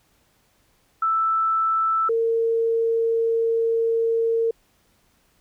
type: tone pair in turn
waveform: sine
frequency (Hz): 1321 / 456.6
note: E6 / A#4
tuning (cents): +3 / -36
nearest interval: octave + tritone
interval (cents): 1839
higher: first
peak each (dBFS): -18 / -18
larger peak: neither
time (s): 1.02-2.09 / 2.09-4.51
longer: second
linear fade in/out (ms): 5
effects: pink hiss -63 dBFS RMS until 5.4 s